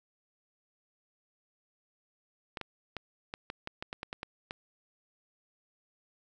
clicks, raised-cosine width 0.3 ms, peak -21 dBFS, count 12, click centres 2.572 / 2.613 / 2.967 / 3.339 / 3.501 / 3.674 / 3.825 / 3.929 / 4.031 / 4.129 / 4.231 / 4.509 s, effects none

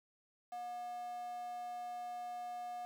square tone with high-pass filter, 240 Hz, B3, 49 cents flat, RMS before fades -44 dBFS, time 0.52-2.85 s, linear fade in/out 0 ms, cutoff 740 Hz, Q 8.7, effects none

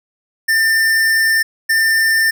square tone pair in turn, 1795 / 1795 Hz, A6 / A6, +34 / +34 cents, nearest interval unison, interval 0 cents, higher neither, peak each -12 dBFS, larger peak neither, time 0.48-1.43 / 1.69-2.31 s, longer first, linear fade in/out 10 ms, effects none

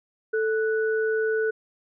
sine tone pair together, 440 / 1480 Hz, A4 / F#6, 0 / 0 cents, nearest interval octave + major sixth, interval 2100 cents, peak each -22 / -29 dBFS, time 0.33-1.51 s, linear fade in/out 10 ms, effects none

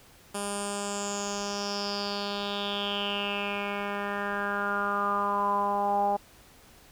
10% pulse tone with low-pass filter sweep, 202.4 Hz, G#3, 44 cents flat, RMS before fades -30 dBFS, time 0.34-6.17 s, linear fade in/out 10 ms, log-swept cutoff 10000 to 760 Hz, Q 6.5, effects pink hiss -55 dBFS RMS until 6.91 s

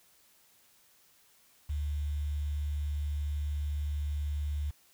sine tone with quantisation, 73.42 Hz, D2, in tune, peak -30 dBFS, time 1.69-4.71 s, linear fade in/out 10 ms, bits 9, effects white hiss -64 dBFS RMS until 4.93 s

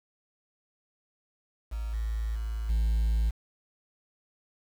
sine tone with level steps, 55 Hz, A1, in tune, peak -30 / -27 / -29 / -20 dBFS, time 1.71-3.31 s, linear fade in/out 20 ms, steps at 1.93 / 2.35 / 2.69 s, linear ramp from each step 10 ms, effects tanh soft clip ceiling -22 dBFS + 8-bit

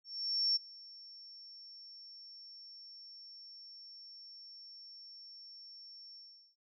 sine tone with ADSR envelope, 5450 Hz, F8, 43 cents flat, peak -27 dBFS, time 0.04-6.56 s, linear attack 520 ms, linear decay 16 ms, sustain -23 dB, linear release 400 ms, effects none

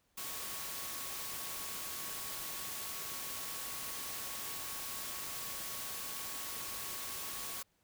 sine tone in noise, 1108.7 Hz, C#6, in tune, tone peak -53 dBFS, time 0.17-7.63 s, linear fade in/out 10 ms, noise white, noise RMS -42 dBFS, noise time 0.17-7.63 s, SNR -14 dB, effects pink hiss -75 dBFS RMS until 7.83 s

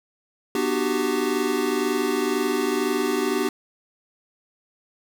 square chord, G major seventh, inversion first, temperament equal with one note detuned, 246.9 / 300.7 / 370 / 392 Hz, B3 / D4 / F#4 / G4, 0 / +41 / 0 / 0 cents, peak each -29 / -28 / -28 / -26 dBFS, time 0.55-3.49 s, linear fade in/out 2 ms, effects none

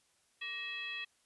sine tone with frequency modulation, 2600 Hz, E7, 24 cents flat, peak -38 dBFS, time 0.41-1.05 s, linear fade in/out 10 ms, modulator 721 Hz, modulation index 1.2, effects white hiss -72 dBFS RMS until 1.25 s + resampled to 24000 Hz

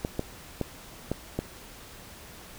clicks, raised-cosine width 2 ms, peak -14 dBFS, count 5, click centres 0.049 / 0.194 / 0.613 / 1.116 / 1.39 s, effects pink hiss -47 dBFS RMS until 2.58 s

